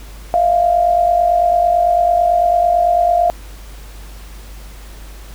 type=tone pair together; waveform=sine; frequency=648 / 697 Hz; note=E5 / F5; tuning=-30 / -4 cents; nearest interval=minor second; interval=126 cents; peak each=-17 / -11 dBFS; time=0.34-3.3 s; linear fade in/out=0 ms; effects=added 50 Hz sine -32 dBFS peak until 5.34 s + pink hiss -41 dBFS RMS until 5.34 s